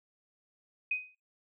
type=tone with exponential decay; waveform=sine; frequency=2505 Hz; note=D#7; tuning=11 cents sharp; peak=-26 dBFS; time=0.91-1.15 s; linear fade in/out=5 ms; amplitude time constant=51 ms; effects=noise-tail reverb RT60 0.2 s tail -19 dB re dry